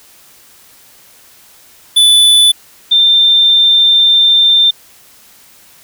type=tone pair in turn; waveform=square / sine; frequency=3484 / 3586 Hz; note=A7 / A7; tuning=-18 / +32 cents; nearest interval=unison; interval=50 cents; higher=second; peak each=-5 dBFS; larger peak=neither; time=1.96-2.52 / 2.91-4.71 s; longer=second; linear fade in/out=10 ms; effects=white hiss -43 dBFS RMS until 5.83 s